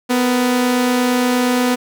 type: tone pair together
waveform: sawtooth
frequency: 249.3 / 470 Hz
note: B3 / A#4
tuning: +16 / +14 cents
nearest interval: major seventh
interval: 1098 cents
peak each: -10 / -21 dBFS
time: 0.09-1.76 s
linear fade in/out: 20 ms
effects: none